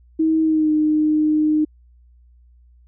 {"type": "tone with pitch glide", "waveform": "sine", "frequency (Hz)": [318.7, 306.4], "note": ["D#4", "D#4"], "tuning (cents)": [42, -27], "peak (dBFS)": -14, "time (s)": [0.19, 1.65], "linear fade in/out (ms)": 10, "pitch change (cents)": -69, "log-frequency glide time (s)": [0.42, 0.71], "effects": ["added 60 Hz sine -48 dBFS peak until 2.87 s"]}